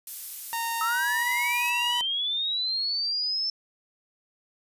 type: noise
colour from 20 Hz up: violet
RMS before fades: -34 dBFS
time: 0.07-1.7 s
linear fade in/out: 2 ms
type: tone with pitch glide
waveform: sawtooth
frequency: 923 to 964.4 Hz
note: A#5 to B5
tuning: -17 to -41 cents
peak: -24 dBFS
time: 0.53-2.01 s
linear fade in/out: 0 ms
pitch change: +76 cents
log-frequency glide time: 0.81-1.06 s
type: linear sweep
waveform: sine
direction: up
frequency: 1268 to 5330 Hz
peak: -25 dBFS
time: 0.81-3.5 s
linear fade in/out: 2 ms
effects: resampled to 32000 Hz